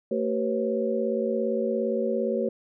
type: tone cluster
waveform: sine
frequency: 226.4 / 384.8 / 486.6 / 544 Hz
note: A3 / G4 / B4 / C#5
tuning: +50 / -32 / -26 / -33 cents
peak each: -29 dBFS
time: 0.11-2.49 s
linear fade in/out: 5 ms
effects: none